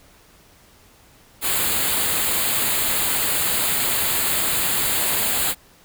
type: band-stop noise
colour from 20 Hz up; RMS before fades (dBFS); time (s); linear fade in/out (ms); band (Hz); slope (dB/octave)
white; -21; 1.41-5.55; 50; 4700 to 6800; 96
effects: pink hiss -52 dBFS RMS until 5.84 s